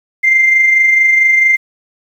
sine tone with amplitude modulation, 2093 Hz, C7, in tune, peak -4 dBFS, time 0.23-1.57 s, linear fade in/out 20 ms, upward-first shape sine, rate 24.5 Hz, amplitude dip 40%, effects tanh soft clip ceiling -1 dBFS + 7-bit

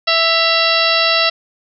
harmonic tone with a mistuned harmonic, 660 Hz, E5, 2 cents sharp, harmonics 1 / 2 / 3 / 4 / 5 / 6 / 7 / 8, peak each -19 / -19 / -21 / -18 / -23 / -18 / -21 / -22 dBFS, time 0.07-1.3 s, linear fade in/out 10 ms, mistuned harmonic 4, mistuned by +66 cents, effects none

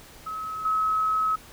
sine tone with level steps, 1284 Hz, E6, 46 cents flat, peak -30 / -21 dBFS, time 0.26-1.36 s, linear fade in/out 10 ms, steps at 0.65 s, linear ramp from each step 5 ms, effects pink hiss -48 dBFS RMS until 1.52 s

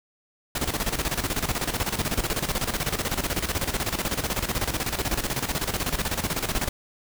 pink noise with tremolo, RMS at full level -25 dBFS, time 0.55-6.69 s, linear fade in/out 5 ms, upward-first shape square, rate 16 Hz, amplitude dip 70%, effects none

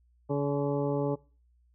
harmonic tone with a mistuned harmonic, 142.4 Hz, C#3, 47 cents sharp, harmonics 1 / 2 / 3 / 4 / 6 / 7 / 8, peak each -31 / -32 / -31 / -34 / -39 / -47 / -47 dBFS, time 0.29-1.16 s, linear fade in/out 20 ms, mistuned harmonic 7, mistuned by +51 cents, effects noise-tail reverb RT60 0.4 s tail -24 dB re dry + added 60 Hz sine -62 dBFS peak until 1.74 s

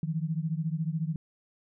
sine beating tone pair, 155.56 / 169.56 Hz, D#3 / E3, 0 / +49 cents, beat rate 14 Hz, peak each -30 / -32 dBFS, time 0.03-1.16 s, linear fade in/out 2 ms, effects none

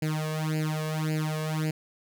sawtooth tone with flanger, 155.56 Hz, D#3, in tune, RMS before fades -29 dBFS, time 0.02-1.71 s, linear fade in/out 5 ms, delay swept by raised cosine 0.42 to 1.82 ms, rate 1.8 Hz, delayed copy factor +1, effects none

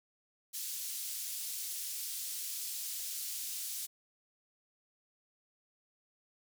white band-pass noise, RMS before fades -40 dBFS, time 0.53-3.87 s, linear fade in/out 20 ms, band 4300 to 16000 Hz, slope 12 dB/octave, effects none

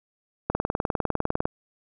click train, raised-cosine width 1 ms, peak -9 dBFS, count 20, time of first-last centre 0.5-1.455 s, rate 19.9 Hz, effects none

